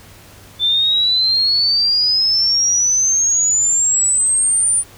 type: exponential sweep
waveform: sine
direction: up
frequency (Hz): 3520 to 9410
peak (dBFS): -12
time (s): 0.59-4.84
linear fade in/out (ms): 50
effects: added 99 Hz sine -46 dBFS peak until 4.97 s + pink hiss -43 dBFS RMS until 4.97 s